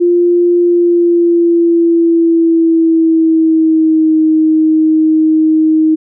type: tone with pitch glide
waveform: sine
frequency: 349.2 to 314.7 Hz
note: F4 to D#4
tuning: 0 to +20 cents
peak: -6 dBFS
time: 0-5.96 s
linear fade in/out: 20 ms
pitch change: -180 cents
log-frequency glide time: 0.6-4.18 s
effects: none